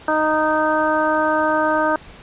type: harmonic tone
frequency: 309.5 Hz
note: D#4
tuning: 9 cents flat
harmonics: 1 / 2 / 3 / 4 / 5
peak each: -23 / -20 / -21 / -23 / -23 dBFS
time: 0.08-1.96 s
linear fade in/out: 2 ms
effects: pink hiss -42 dBFS RMS until 2.22 s + resampled to 8000 Hz